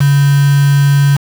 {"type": "tone with quantisation", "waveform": "sine", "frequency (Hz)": 141.3, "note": "C#3", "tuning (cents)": 34, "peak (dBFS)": -6, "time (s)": [0, 1.17], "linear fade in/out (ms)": 10, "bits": 3, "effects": []}